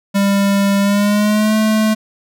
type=tone with pitch glide; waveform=square; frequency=198.9 to 216.9 Hz; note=G3 to A3; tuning=+25 to -25 cents; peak=-12 dBFS; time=0.14-1.95 s; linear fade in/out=20 ms; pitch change=+150 cents; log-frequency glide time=0.79-1.56 s; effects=none